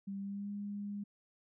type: tone with pitch glide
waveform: sine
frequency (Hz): 197.1 to 203.6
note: G3 to G#3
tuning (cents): +10 to -34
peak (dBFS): -38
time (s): 0.07-1.04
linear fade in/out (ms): 10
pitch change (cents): +56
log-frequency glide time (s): 0.19-0.51
effects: none